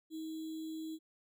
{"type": "tone with sample-and-hold", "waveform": "sine", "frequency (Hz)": 317.8, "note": "D#4", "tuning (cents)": 37, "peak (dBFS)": -39, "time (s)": [0.1, 0.99], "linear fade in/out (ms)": 50, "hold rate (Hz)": 3675, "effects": []}